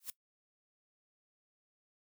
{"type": "noise with exponential growth", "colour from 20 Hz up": "blue", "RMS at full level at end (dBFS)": -36, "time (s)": [0, 0.1], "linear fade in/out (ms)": 2, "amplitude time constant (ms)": 20, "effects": ["noise-tail reverb RT60 0.1 s tail -19 dB re dry"]}